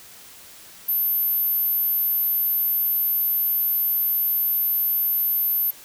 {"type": "tone", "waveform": "sine", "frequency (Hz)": 13080, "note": "G#9", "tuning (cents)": -28, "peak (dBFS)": -19, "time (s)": [0.88, 5.71], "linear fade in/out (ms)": 10, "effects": ["white hiss -45 dBFS RMS until 5.84 s"]}